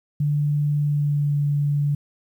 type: tone with pitch glide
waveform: sine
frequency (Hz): 146.83 to 144.72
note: D3 to D3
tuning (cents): 0 to -25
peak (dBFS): -18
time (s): 0.2-1.95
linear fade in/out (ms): 5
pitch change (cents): -25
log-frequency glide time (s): 0.79-1.37
effects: 9-bit